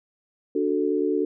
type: chord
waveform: sine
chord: D major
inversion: none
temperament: equal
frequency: 293.7 / 370 / 440 Hz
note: D4 / F#4 / A4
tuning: 0 / 0 / 0 cents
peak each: -25 dBFS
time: 0.55-1.25 s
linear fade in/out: 5 ms
effects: none